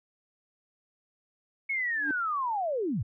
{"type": "linear sweep", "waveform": "sine", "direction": "down", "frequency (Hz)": [2217, 82.41], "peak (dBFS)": -27, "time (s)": [1.69, 3.03], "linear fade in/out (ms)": 10}
{"type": "tone with exponential growth", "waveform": "triangle", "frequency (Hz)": 293.7, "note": "D4", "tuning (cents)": 0, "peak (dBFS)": -25, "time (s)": [1.93, 2.11], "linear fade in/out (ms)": 1, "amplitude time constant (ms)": 38}
{"effects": []}